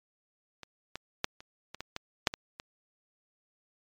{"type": "clicks", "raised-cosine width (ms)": 0.2, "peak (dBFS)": [-26, -19, -10, -30, -24, -19, -18, -6, -18, -23], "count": 10, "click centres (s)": [0.633, 0.956, 1.244, 1.405, 1.746, 1.806, 1.964, 2.272, 2.339, 2.599], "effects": ["MP3 96 kbps"]}